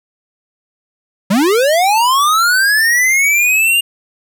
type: linear sweep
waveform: square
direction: up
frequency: 177.8 to 2833 Hz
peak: -10 dBFS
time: 1.3-3.81 s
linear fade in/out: 10 ms
effects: none

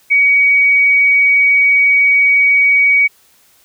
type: tone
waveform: sine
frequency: 2257 Hz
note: C#7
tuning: 31 cents sharp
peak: -7 dBFS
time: 0.1-3.08 s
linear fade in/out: 20 ms
effects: white hiss -51 dBFS RMS until 3.64 s

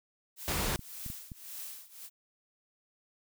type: noise with tremolo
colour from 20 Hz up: blue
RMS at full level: -41 dBFS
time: 0.36-2.1 s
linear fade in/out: 50 ms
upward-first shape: triangle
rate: 1.8 Hz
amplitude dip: 90%
type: noise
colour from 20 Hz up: pink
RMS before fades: -32 dBFS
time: 0.48-0.76 s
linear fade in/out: 0 ms
type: clicks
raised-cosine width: 5 ms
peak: -30 dBFS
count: 4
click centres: 0.793 / 1.063 / 1.101 / 1.318 s
effects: none

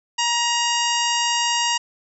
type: harmonic tone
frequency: 945 Hz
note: A#5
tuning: 23 cents sharp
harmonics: 1 / 2 / 3 / 4 / 5 / 6 / 7 / 8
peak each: -23 / -28 / -23 / -34 / -29 / -29 / -30 / -30 dBFS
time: 0.18-1.78 s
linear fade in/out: 10 ms
effects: none

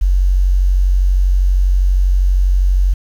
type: tone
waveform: sine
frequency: 46.25 Hz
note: F#1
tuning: in tune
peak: -9 dBFS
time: 0.01-2.94 s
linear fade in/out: 10 ms
effects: 7-bit

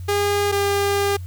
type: tone pair in turn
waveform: sawtooth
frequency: 407.3 / 401.7 Hz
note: G#4 / G4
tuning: -34 / +42 cents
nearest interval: unison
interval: 24 cents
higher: first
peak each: -14 dBFS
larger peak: neither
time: 0.08-0.52 / 0.52-1.17 s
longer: second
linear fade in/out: 10 ms
effects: added 90 Hz sine -29 dBFS peak until 1.26 s + white hiss -53 dBFS RMS until 1.26 s

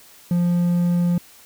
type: tone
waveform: triangle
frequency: 174.61 Hz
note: F3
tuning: in tune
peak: -14 dBFS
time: 0.31-1.18 s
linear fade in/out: 2 ms
effects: white hiss -48 dBFS RMS until 1.45 s

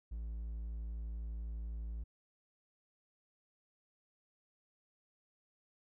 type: tone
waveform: triangle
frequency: 56 Hz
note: A1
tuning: 31 cents sharp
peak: -37 dBFS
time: 0.11-2.04 s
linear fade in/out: 10 ms
effects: none

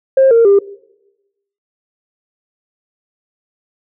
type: tone with pitch steps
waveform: sine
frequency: 533 / 461.3 / 399.3 Hz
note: C5 / A#4 / G4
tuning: +32 / -18 / +32 cents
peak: -4 dBFS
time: 0.17-0.59 s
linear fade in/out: 5 ms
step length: 140 ms
effects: noise-tail reverb RT60 1.0 s tail -22 dB re dry + tanh soft clip ceiling -2 dBFS

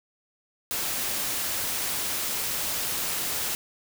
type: noise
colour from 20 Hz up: white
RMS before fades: -29 dBFS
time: 0.71-3.55 s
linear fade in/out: 0 ms
effects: none

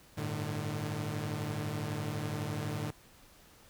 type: chord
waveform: sawtooth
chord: G suspended second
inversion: none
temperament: equal with one note detuned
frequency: 98 / 110 / 150.26 Hz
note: G2 / A2 / D3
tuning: 0 / 0 / +40 cents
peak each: -38 / -34 / -33 dBFS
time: 0.17-2.91 s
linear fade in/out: 10 ms
effects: pink hiss -59 dBFS RMS until 3.69 s

